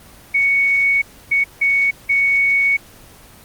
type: tone bursts at uneven times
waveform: sine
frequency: 2225 Hz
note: C#7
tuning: 6 cents sharp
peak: -12 dBFS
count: 4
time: 0.34-1.02 / 1.31-1.44 / 1.61-1.91 / 2.09-2.77 s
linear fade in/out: 10 ms
effects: pink hiss -43 dBFS RMS until 3.44 s + Opus 24 kbps